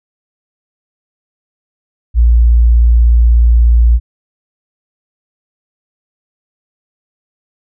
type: tone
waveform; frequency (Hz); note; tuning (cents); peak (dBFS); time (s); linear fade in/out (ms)
sine; 58.27; A#1; 0; -4; 2.14-4; 50
effects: none